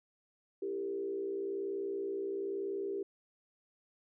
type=tone with frequency modulation; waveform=sine; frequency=393.9 Hz; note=G4; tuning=8 cents sharp; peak=-34 dBFS; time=0.62-3.03 s; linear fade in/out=5 ms; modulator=61 Hz; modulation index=0.77; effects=none